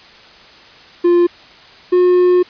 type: tone pair in turn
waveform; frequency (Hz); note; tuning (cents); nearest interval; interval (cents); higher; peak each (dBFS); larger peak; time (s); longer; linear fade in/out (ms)
triangle; 348.8 / 359.9; F4 / F#4; -2 / -48; minor second; 54; second; -6; neither; 1.04-1.27 / 1.92-2.43; second; 10
effects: white hiss -41 dBFS RMS until 2.49 s + resampled to 11025 Hz